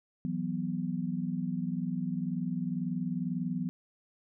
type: chord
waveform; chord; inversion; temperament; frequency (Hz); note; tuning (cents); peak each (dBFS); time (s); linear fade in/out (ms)
sine; E suspended second; none; equal; 164.81 / 185 / 246.9; E3 / F#3 / B3; 0 / 0 / 0; -35 / -34 / -35; 0.25-3.69; 0
effects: none